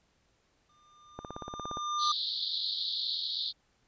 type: tone with exponential growth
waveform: square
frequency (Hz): 1200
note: D6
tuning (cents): +37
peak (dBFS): -26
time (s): 0.69-2.12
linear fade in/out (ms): 5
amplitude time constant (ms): 310
type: click train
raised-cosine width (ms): 1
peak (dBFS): -24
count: 11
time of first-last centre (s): 1.19-1.771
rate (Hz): 17.2
type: band-pass noise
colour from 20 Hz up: white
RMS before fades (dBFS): -34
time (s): 1.98-3.53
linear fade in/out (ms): 50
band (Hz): 3500 to 4500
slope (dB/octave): 96
effects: pink hiss -71 dBFS RMS until 3.87 s + resampled to 16000 Hz